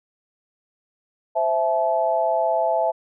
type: chord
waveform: sine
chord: A minor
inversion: first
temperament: equal with one note detuned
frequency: 523.3 / 659.3 / 861.9 Hz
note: C5 / E5 / A5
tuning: 0 / 0 / -36 cents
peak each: -26 / -20 / -23 dBFS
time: 1.35-2.92 s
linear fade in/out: 20 ms
effects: none